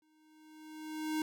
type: tone with exponential growth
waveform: square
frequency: 310.6 Hz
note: D#4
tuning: 3 cents flat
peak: -31 dBFS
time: 0.02-1.22 s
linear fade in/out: 2 ms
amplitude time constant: 260 ms
effects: none